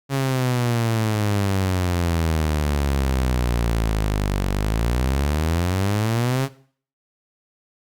sawtooth exponential two-way sweep, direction down then up, 138.59 to 47.25 to 138.59 Hz, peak -15 dBFS, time 0.09-6.49 s, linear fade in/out 50 ms, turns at 4.47 s, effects noise-tail reverb RT60 0.5 s tail -18 dB re dry + Opus 48 kbps

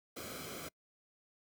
pink noise with comb filter, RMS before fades -45 dBFS, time 0.16-0.69 s, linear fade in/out 10 ms, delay 1.1 ms, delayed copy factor -0.7, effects noise-tail reverb RT60 0.1 s tail -26 dB re dry + high-pass 60 Hz 12 dB/octave

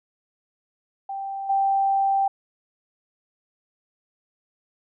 sine tone with level steps, 784 Hz, G5, in tune, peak -28 / -18 dBFS, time 1.09-2.28 s, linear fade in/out 5 ms, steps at 1.49 s, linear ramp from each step 10 ms, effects none

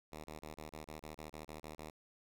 5% pulse tone bursts, 77.2 Hz, D#2, 13 cents flat, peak -35 dBFS, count 12, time 0.12-1.901 s, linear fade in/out 5 ms, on 120 ms, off 31 ms, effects none

